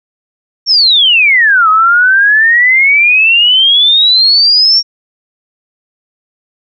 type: exponential two-way sweep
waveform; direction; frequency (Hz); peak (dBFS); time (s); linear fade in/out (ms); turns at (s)
sine; down then up; 5588 to 1257 to 5588; -4; 0.66-4.83; 50; 1.69
effects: none